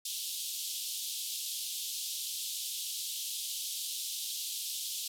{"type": "band-pass noise", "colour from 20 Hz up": "pink", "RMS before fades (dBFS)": -38, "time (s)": [0.05, 5.08], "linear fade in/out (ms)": 5, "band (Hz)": [3100, 15000], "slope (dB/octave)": 48, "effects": []}